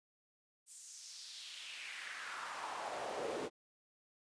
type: noise with high-pass filter sweep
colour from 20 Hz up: brown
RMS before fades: -45 dBFS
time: 0.66-3.5 s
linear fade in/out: 50 ms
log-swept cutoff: 8600 to 380 Hz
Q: 2.5
effects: resampled to 22050 Hz